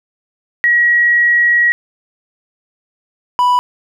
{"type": "tone pair in turn", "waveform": ["sine", "triangle"], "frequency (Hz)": [1909, 987], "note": ["A#6", "B5"], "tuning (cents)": [41, -1], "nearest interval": "major seventh", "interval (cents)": 1142, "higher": "first", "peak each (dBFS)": [-8, -7], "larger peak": "second", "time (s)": [[0.64, 1.72], [3.39, 3.59]], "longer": "first", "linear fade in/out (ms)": 0, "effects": []}